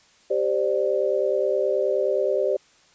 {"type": "chord", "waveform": "sine", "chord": "G suspended fourth", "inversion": "none", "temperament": "equal with one note detuned", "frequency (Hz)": [392, 523.3, 592.8], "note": ["G4", "C5", "D5"], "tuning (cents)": [0, 0, 16], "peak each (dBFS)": -24, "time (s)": [0.3, 2.57], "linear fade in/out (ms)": 10, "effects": ["white hiss -57 dBFS RMS until 2.94 s", "resampled to 16000 Hz"]}